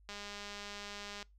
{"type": "click train", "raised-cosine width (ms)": 0.2, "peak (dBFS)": -28, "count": 233, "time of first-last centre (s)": [0.09, 1.227], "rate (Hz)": 204, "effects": ["noise-tail reverb RT60 0.2 s tail -23 dB re dry", "added 50 Hz sine -60 dBFS peak until 1.38 s"]}